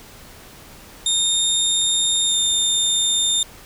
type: tone with pitch glide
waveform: 25% pulse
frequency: 3659 to 3625 Hz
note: A#7 to A#7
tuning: -33 to -49 cents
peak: -12 dBFS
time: 1.06-3.43 s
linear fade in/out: 2 ms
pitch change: -16 cents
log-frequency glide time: 2.26-2.36 s
effects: pink hiss -43 dBFS RMS until 3.65 s